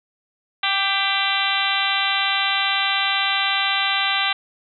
harmonic tone with a mistuned harmonic, 392 Hz, G4, in tune, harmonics 2 / 3 / 4 / 5 / 6 / 7 / 8 / 9 / 10, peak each -27 / -27 / -27 / -27 / -27 / -27 / -27 / -27 / -27 dBFS, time 0.63-4.33 s, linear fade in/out 5 ms, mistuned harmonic 5, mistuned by +37 cents, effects none

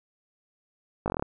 slowing click train, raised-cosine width 1 ms, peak -14 dBFS, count 8, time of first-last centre 1.06-1.224 s, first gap 19 ms, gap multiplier 1.07, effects none

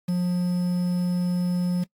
triangle tone with quantisation, 178.1 Hz, F3, 34 cents sharp, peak -19 dBFS, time 0.08-1.84 s, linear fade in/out 10 ms, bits 7, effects noise-tail reverb RT60 0.1 s tail -23 dB re dry + AAC 64 kbps

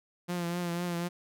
sawtooth tone with vibrato, 173.8 Hz, F3, 8 cents flat, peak -27 dBFS, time 0.28-1.09 s, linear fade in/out 20 ms, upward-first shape triangle, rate 4 Hz, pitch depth 44 cents each way, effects none

